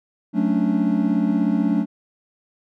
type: chord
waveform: triangle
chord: D major seventh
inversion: first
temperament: equal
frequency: 185 / 220 / 277.2 / 293.7 Hz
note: F#3 / A3 / C#4 / D4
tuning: 0 / 0 / 0 / 0 cents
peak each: -21 / -19 / -22 / -21 dBFS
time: 0.33-1.86 s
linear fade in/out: 50 ms
effects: none